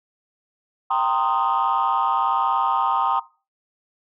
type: chord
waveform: sine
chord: C minor seventh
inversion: second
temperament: equal with one note detuned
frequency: 784 / 925.4 / 1046.5 / 1244.5 Hz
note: G5 / Bb5 / C6 / Eb6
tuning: 0 / -13 / 0 / 0 cents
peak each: -23 dBFS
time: 0.9-3.2 s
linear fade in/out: 10 ms
effects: noise-tail reverb RT60 0.3 s tail -17 dB re dry + tanh soft clip ceiling -12 dBFS